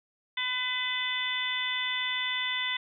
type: harmonic tone with a mistuned harmonic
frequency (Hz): 503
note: B4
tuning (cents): +32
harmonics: 2 / 3 / 4 / 5 / 6 / 7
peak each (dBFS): -39 / -41 / -31 / -41 / -37 / -33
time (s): 0.37-2.77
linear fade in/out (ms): 5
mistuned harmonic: 5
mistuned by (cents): +18
effects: none